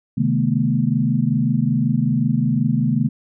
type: tone cluster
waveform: sine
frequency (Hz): 131.5 / 154 / 213.8 / 239.1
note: C3 / D#3 / A3 / A#3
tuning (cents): +9 / -17 / -49 / +44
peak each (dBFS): -21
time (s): 0.17-3.09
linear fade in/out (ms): 10
effects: none